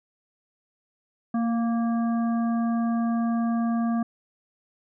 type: harmonic tone with a mistuned harmonic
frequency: 233.1 Hz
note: A#3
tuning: in tune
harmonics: 1 / 3 / 5 / 7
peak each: -22 / -33 / -37 / -45 dBFS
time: 1.34-4.03 s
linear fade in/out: 5 ms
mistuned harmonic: 1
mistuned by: -20 cents
effects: none